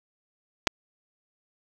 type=clicks; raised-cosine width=0.2 ms; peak=-4 dBFS; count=2; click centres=0.671 / 0.674 s; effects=none